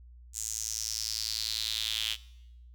sawtooth tone with high-pass filter sweep, 110 Hz, A2, in tune, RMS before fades -34 dBFS, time 0.33-2.17 s, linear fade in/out 50 ms, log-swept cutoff 7200 to 3100 Hz, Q 4.6, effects noise-tail reverb RT60 0.9 s tail -20 dB re dry + added 60 Hz sine -49 dBFS peak until 2.74 s

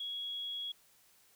sine tone, 3330 Hz, G#7, 4 cents sharp, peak -37 dBFS, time 0-0.72 s, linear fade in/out 5 ms, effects white hiss -66 dBFS RMS until 1.35 s

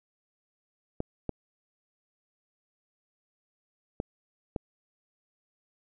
clicks, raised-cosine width 2 ms, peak -17 dBFS, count 4, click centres 1.004 / 1.293 / 4.001 / 4.562 s, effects none

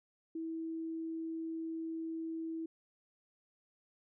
sine tone, 325.3 Hz, E4, 23 cents flat, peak -37 dBFS, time 0.35-2.66 s, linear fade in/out 5 ms, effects none

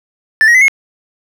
triangle tone with pitch steps, 1764 / 1890.6 / 2026 / 2172 Hz, A6 / A#6 / B6 / C#7, +4 / +24 / +44 / -36 cents, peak -3 dBFS, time 0.41-0.682 s, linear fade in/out 0 ms, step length 68 ms, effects none

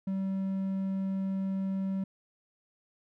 triangle tone, 192.4 Hz, G3, 32 cents flat, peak -27 dBFS, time 0.07-2.04 s, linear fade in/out 5 ms, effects none

